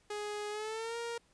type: tone with pitch glide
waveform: sawtooth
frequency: 416.9 to 468 Hz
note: G#4 to A#4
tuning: +7 to +7 cents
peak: -33 dBFS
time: 0.1-1.18 s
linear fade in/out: 5 ms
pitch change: +200 cents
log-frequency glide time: 0.5-0.97 s
effects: pink hiss -69 dBFS RMS until 1.33 s + resampled to 22050 Hz